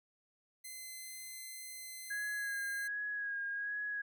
5% pulse tone, 2057 Hz, C7, 30 cents flat, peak -35 dBFS, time 0.64-2.88 s, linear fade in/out 10 ms
sine tone with vibrato, 1650 Hz, G#6, 12 cents flat, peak -36 dBFS, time 2.1-4.02 s, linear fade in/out 10 ms, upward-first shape sine, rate 1.3 Hz, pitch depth 30 cents each way
effects none

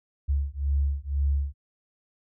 sine beating tone pair, 69.3 / 71.3 Hz, C#2 / C#2, 0 / +49 cents, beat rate 2 Hz, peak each -26 dBFS, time 0.28-1.54 s, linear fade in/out 20 ms, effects none

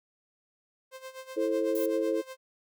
sawtooth tone with tremolo, 523.3 Hz, C5, in tune, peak -35 dBFS, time 0.91-2.37 s, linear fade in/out 50 ms, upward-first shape sine, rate 8 Hz, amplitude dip 80%
sine chord, A minor, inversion second, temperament equal with one note detuned, 329.6 / 440 / 530.6 Hz, E4 / A4 / C5, 0 / 0 / +24 cents, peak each -30 dBFS, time 1.36-2.22 s, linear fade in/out 20 ms
violet noise, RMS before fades -40 dBFS, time 1.75-1.86 s, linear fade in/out 2 ms
effects none

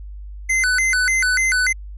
square tone with vibrato, 1760 Hz, A6, in tune, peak -16 dBFS, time 0.49-1.73 s, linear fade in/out 10 ms, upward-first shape square, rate 3.4 Hz, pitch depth 280 cents each way, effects added 50 Hz sine -31 dBFS peak until 1.97 s + resampled to 24000 Hz

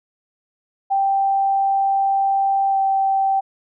sine tone with pitch glide, 784 to 777.7 Hz, G5 to G5, 0 to -14 cents, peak -15 dBFS, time 0.9-3.41 s, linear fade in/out 20 ms, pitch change -14 cents, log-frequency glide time 2.7-2.77 s, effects none

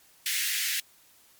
pink high-pass noise, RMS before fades -29 dBFS, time 0.26-0.8 s, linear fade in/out 2 ms, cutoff 1700 Hz, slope 48 dB/octave, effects white hiss -59 dBFS RMS until 1.39 s + MP3 96 kbps

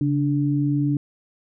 sine tone pair together, 140 / 291.6 Hz, C#3 / D4, +18 / -12 cents, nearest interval octave + minor second, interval 1270 cents, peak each -21 dBFS, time 0.01-0.97 s, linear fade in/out 2 ms, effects none

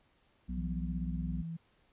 harmonic tone, 61.74 Hz, B1, in tune, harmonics 1 / 3 / 4, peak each -37 / -39 / -44 dBFS, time 0.48-1.43 s, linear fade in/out 20 ms
sine tone with pitch glide, 169.2 to 165.14 Hz, E3 to E3, +45 to +3 cents, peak -37 dBFS, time 0.57-1.57 s, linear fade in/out 10 ms, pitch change -42 cents, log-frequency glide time 1.07-1.2 s
effects pink hiss -70 dBFS RMS until 1.92 s + resampled to 8000 Hz

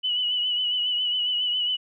sine tone with vibrato, 2960 Hz, F#7, in tune, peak -22 dBFS, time 0.03-1.77 s, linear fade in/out 20 ms, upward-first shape triangle, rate 7.3 Hz, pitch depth 48 cents each way, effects none

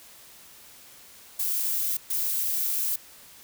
violet noise bursts at uneven times, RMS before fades -27 dBFS, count 2, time 1.39-1.97 / 2.1-2.96 s, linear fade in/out 5 ms, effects white hiss -50 dBFS RMS until 3.43 s

